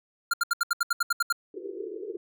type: tone bursts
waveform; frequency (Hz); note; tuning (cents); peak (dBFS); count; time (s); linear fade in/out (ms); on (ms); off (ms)
square; 1396.9; F6; 0; -22; 11; 0.31-1.326; 5; 26; 73
type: band-pass noise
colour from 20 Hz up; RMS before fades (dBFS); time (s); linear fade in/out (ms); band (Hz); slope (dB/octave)
white; -37; 1.54-2.17; 2; 330 to 460; 96
effects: none